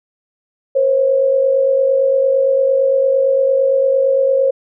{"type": "tone pair together", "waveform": "sine", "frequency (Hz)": [490, 538.8], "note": ["B4", "C#5"], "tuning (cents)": [-14, -49], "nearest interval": "major second", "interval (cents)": 165, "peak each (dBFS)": [-19, -11], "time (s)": [0.75, 4.51], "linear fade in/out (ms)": 10, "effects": []}